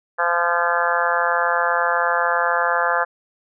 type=harmonic tone with a mistuned harmonic; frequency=172.3 Hz; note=F3; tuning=23 cents flat; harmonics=3 / 4 / 5 / 6 / 7 / 8 / 9 / 10; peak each=-25 / -25 / -25 / -25 / -25 / -25 / -25 / -25 dBFS; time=0.18-3.05 s; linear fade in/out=20 ms; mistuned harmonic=10; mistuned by=-16 cents; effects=none